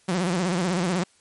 sawtooth tone with vibrato, 179.1 Hz, F3, 44 cents sharp, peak -18 dBFS, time 0.08-1.04 s, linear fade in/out 10 ms, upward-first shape sine, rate 16 Hz, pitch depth 120 cents each way, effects white hiss -60 dBFS RMS until 1.2 s + MP3 48 kbps

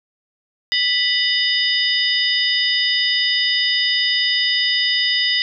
harmonic tone with a mistuned harmonic, 988 Hz, B5, in tune, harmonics 2 / 3 / 4 / 5, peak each -21 / -21 / -21 / -21 dBFS, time 0.72-5.42 s, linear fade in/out 0 ms, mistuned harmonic 4, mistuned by -140 cents, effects none

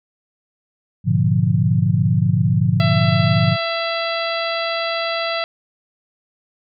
sine chord, G# diminished seventh, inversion none, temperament equal with one note detuned, 103.83 / 121.42 / 146.83 / 174.61 Hz, G#2 / B2 / D3 / F3, 0 / -29 / 0 / 0 cents, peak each -19 dBFS, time 1.04-3.57 s, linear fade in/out 50 ms
harmonic tone, 668 Hz, E5, 23 cents sharp, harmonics 1 / 2 / 3 / 4 / 5 / 6 / 7, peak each -23 / -26 / -28 / -29 / -30 / -31 / -31 dBFS, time 2.8-5.44 s, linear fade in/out 0 ms
effects none

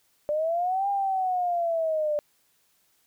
sine linear two-way sweep, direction up then down, 587.3 to 806 to 587.3 Hz, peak -23 dBFS, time 0.29-2.19 s, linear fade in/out 0 ms, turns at 0.89 s, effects white hiss -67 dBFS RMS until 3.06 s

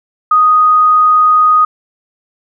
sine tone, 1244.5 Hz, D#6, in tune, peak -5 dBFS, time 0.31-1.65 s, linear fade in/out 5 ms, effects none

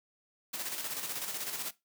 white noise with tremolo, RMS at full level -36 dBFS, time 0.53-1.71 s, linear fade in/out 10 ms, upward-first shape square, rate 16 Hz, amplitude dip 45%, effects noise-tail reverb RT60 0.2 s tail -18 dB re dry + high-pass 150 Hz 12 dB/octave

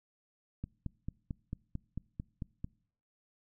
click train, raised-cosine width 5 ms, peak -25 dBFS, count 10, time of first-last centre 0.64-2.644 s, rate 4.49 Hz, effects noise-tail reverb RT60 0.6 s tail -25 dB re dry

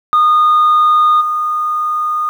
sine tone with level steps, 1227 Hz, D#6, 25 cents flat, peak -5 / -13 dBFS, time 0.13-2.29 s, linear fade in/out 0 ms, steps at 1.2 s, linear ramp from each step 20 ms, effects tanh soft clip ceiling -5 dBFS + 7-bit

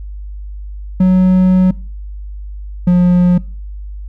triangle tone pair in turn, 185 / 178.24 Hz, F#3 / F3, 0 / +36 cents, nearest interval minor second, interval 64 cents, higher first, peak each -4 dBFS, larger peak neither, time 1-1.71 / 2.87-3.38 s, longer first, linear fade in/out 5 ms, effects noise-tail reverb RT60 0.4 s tail -23 dB re dry + added 50 Hz sine -24 dBFS peak until 4.08 s

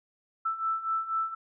sine beating tone pair, 1321 / 1325.1 Hz, E6 / E6, +3 / +9 cents, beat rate 4.1 Hz, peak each -33 / -29 dBFS, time 0.45-1.35 s, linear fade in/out 10 ms, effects none

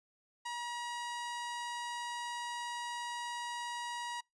sawtooth tone, 957 Hz, A#5, 45 cents sharp, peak -34 dBFS, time 0.45-4.21 s, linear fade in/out 10 ms, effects noise-tail reverb RT60 0.2 s tail -26 dB re dry + resampled to 22050 Hz

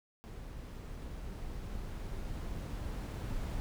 brown noise with level ramp, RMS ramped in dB -45 to -37 dBFS, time 0.24-3.6 s, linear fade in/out 0 ms, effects none

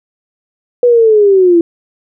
sine linear sweep, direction down, 493.9 to 331.8 Hz, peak -4 dBFS, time 0.83-1.61 s, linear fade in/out 2 ms, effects none

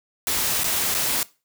white noise with dropouts, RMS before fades -23 dBFS, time 0.27-1.23 s, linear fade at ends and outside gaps 1 ms, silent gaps 0.635-0.642 / 0.943-0.948 s, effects noise-tail reverb RT60 0.3 s tail -20 dB re dry

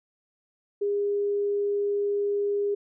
sine tone, 406.7 Hz, G#4, 36 cents flat, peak -23 dBFS, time 0.81-2.75 s, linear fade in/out 10 ms, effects none

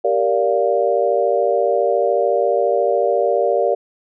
sine chord, G minor seventh, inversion none, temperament equal with one note detuned, 392 / 466.2 / 579.2 / 698.5 Hz, G4 / Bb4 / D5 / F5, 0 / 0 / -24 / 0 cents, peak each -21 / -19 / -18 / -21 dBFS, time 0.04-3.75 s, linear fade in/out 10 ms, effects none

